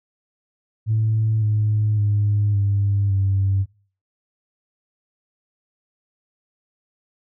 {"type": "tone with pitch steps", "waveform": "sine", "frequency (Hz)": [109.8, 106.55, 103.4, 100.34, 97.37], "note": ["A2", "G#2", "G#2", "G2", "G2"], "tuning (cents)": [-3, 45, -7, 41, -11], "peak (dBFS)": -15, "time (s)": [0.86, 3.66], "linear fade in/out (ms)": 50, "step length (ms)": 560, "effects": ["noise-tail reverb RT60 0.4 s tail -22 dB re dry", "tanh soft clip ceiling -12 dBFS"]}